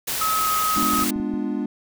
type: noise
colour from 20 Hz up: white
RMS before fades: -26 dBFS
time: 0.07-1.11 s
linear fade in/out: 10 ms
type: tone with pitch glide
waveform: sine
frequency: 1282 to 1268 Hz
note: E6 to D#6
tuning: -49 to +32 cents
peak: -20 dBFS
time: 0.21-1.04 s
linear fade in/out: 5 ms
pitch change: -19 cents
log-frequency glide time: 0.4-0.5 s
type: chord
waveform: triangle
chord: G# diminished seventh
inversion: none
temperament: equal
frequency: 207.7 / 246.9 / 293.7 / 349.2 Hz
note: G#3 / B3 / D4 / F4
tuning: 0 / 0 / 0 / 0 cents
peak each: -26 / -26 / -25 / -31 dBFS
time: 0.76-1.66 s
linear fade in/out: 5 ms
type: clicks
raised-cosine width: 5 ms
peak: -25 dBFS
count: 8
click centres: 0.771 / 0.827 / 0.935 / 0.986 / 1.024 / 1.16 / 1.2 / 1.338 s
effects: none